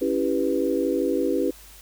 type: chord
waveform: sine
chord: C# half-diminished seventh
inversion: none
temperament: equal with one note detuned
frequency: 277.2 / 329.6 / 395 / 493.9 Hz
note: C#4 / E4 / G4 / B4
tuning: 0 / 0 / +13 / 0 cents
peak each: -26 dBFS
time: 0.01-1.51 s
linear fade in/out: 10 ms
effects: added 50 Hz sine -49 dBFS peak until 1.81 s + white hiss -48 dBFS RMS until 1.81 s